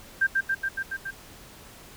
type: tone with echo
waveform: sine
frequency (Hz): 1581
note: G6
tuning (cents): +14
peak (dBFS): -18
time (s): 0.21-0.27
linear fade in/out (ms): 10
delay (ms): 140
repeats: 6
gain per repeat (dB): -2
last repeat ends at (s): 1.11
effects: pink hiss -48 dBFS RMS until 1.96 s